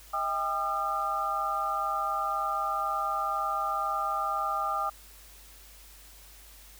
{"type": "tone cluster", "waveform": "sine", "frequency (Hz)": [638, 798, 1210, 1352], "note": ["D#5", "G5", "D#6", "E6"], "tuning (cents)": [43, 31, -49, 43], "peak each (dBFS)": [-38, -33, -29, -37], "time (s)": [0.13, 4.9], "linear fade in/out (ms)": 10, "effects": ["added 50 Hz sine -53 dBFS peak until 6.79 s", "white hiss -53 dBFS RMS until 6.79 s"]}